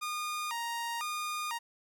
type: tone with vibrato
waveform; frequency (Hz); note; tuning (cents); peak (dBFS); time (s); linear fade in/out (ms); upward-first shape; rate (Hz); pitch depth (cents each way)
sawtooth; 1068; C6; +35; -30; 0.01-1.59; 20; square; 1; 230
effects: none